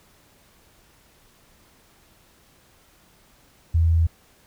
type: tone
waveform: sine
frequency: 82.41 Hz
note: E2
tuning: in tune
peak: -15 dBFS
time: 3.74-4.07 s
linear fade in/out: 10 ms
effects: pink hiss -57 dBFS RMS until 4.46 s